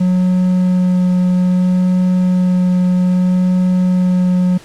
triangle tone with vibrato, 182 Hz, F#3, 28 cents flat, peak -8 dBFS, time 0-4.58 s, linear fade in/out 10 ms, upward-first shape sine, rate 0.62 Hz, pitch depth 8 cents each way, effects pink hiss -40 dBFS RMS until 4.64 s + low-pass 9000 Hz 12 dB/octave

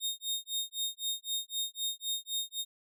sawtooth tone with tremolo, 3700 Hz, A#7, 14 cents flat, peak -27 dBFS, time 0-2.65 s, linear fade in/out 50 ms, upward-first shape sine, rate 3.9 Hz, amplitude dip 100%, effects none

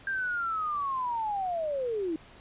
sine linear sweep, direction down, 1601 to 306.3 Hz, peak -28 dBFS, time 0.07-2.16 s, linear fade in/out 2 ms, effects pink hiss -53 dBFS RMS until 2.4 s + resampled to 8000 Hz

